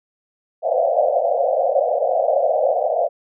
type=band-pass noise; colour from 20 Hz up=pink; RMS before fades=-18 dBFS; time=0.62-3.09 s; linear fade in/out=50 ms; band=510 to 740 Hz; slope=96 dB/octave; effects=none